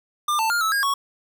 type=tone with pitch steps; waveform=square; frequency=1197 / 889 / 1408 / 1303 / 1627 / 1110 Hz; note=D6 / A5 / F6 / E6 / G#6 / C#6; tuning=+33 / +18 / +14 / -20 / -36 / +2 cents; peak=-20 dBFS; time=0.28-0.94 s; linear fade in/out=5 ms; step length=110 ms; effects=none

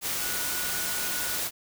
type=tone in noise; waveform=sine; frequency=1463 Hz; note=F#6; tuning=20 cents flat; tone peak=-38 dBFS; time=0.18-1.4 s; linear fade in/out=50 ms; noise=white; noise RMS=-30 dBFS; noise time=0.01-1.51 s; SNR=-11 dB; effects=none

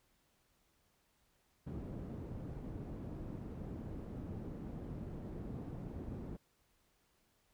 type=low-pass noise; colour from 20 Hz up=white; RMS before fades=-45 dBFS; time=1.66-6.37 s; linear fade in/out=10 ms; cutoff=240 Hz; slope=12 dB/octave; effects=pink hiss -75 dBFS RMS until 7.53 s

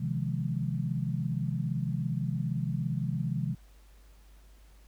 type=chord; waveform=sine; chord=F minor seventh; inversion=second; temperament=just; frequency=130.96 / 157.15 / 174.61 / 209.5 Hz; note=C3 / Eb3 / F3 / Ab3; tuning=+2 / +18 / 0 / +15 cents; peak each=-32 / -33 / -35 / -38 dBFS; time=0-3.55 s; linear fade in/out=10 ms; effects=added 50 Hz sine -53 dBFS peak until 4.87 s + pink hiss -64 dBFS RMS until 4.87 s

